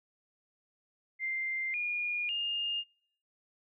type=tone with pitch steps; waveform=sine; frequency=2093 / 2432 / 2826 Hz; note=C7 / D#7 / F7; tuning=0 / -40 / +20 cents; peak=-31 dBFS; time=1.19-2.84 s; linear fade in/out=50 ms; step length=550 ms; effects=noise-tail reverb RT60 0.7 s tail -26 dB re dry